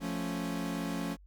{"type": "chord", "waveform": "40% pulse", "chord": "F augmented", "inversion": "none", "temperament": "equal", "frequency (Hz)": [174.61, 220, 277.2], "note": ["F3", "A3", "C#4"], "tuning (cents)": [0, 0, 0], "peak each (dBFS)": [-36, -38, -36], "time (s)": [0, 1.17], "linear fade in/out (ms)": 50, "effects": ["added 48 Hz sine -53 dBFS peak until 1.26 s"]}